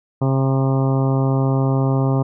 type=harmonic tone with a mistuned harmonic; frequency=134.2 Hz; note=C3; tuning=44 cents sharp; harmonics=1 / 2 / 3 / 4 / 5 / 6 / 7 / 8 / 9; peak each=-16 / -22 / -26 / -28 / -30 / -32 / -33 / -34 / -35 dBFS; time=0.21-2.23 s; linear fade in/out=10 ms; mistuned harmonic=8; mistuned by=-22 cents; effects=none